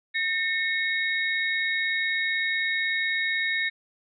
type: tone cluster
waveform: sine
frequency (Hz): 1816 / 2186 / 3783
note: A#6 / C#7 / A#7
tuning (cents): -46 / -25 / +25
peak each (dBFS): -26 / -28 / -32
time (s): 0.14-3.7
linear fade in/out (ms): 20
effects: none